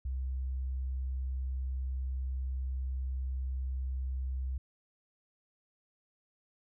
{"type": "tone", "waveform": "sine", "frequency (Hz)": 65, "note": "C2", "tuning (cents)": -11, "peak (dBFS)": -32, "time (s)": [0.05, 4.58], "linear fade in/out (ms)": 5, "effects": []}